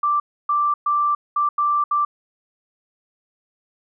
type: tone bursts at uneven times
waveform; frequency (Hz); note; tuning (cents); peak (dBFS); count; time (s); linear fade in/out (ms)
sine; 1174.7; D6; 0; -16; 6; 0.03-0.2 / 0.49-0.74 / 0.86-1.15 / 1.36-1.49 / 1.58-1.84 / 1.91-2.05; 5
effects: none